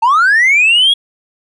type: linear sweep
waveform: triangle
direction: up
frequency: 864 to 3358 Hz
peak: -4 dBFS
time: 0.02-0.94 s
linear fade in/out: 10 ms
effects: tanh soft clip ceiling -2 dBFS + resampled to 24000 Hz